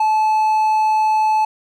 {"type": "tone", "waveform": "triangle", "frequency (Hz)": 866, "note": "A5", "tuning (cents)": -28, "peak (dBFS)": -11, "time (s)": [0, 1.45], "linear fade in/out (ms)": 5, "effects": []}